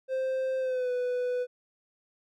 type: tone with pitch glide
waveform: triangle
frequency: 523.3 to 495.9 Hz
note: C5 to B4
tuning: 0 to +7 cents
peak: -25 dBFS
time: 0.08-1.47 s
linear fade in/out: 50 ms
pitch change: -93 cents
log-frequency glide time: 0.59-0.91 s
effects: none